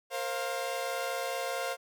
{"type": "chord", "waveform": "sawtooth", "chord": "Bb suspended second", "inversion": "none", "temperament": "equal with one note detuned", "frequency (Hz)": [466.2, 530.9, 698.5], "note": ["Bb4", "C5", "F5"], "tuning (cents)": [0, 25, 0], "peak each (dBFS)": [-36, -31, -32], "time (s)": [0.1, 1.77], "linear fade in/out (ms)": 50, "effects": []}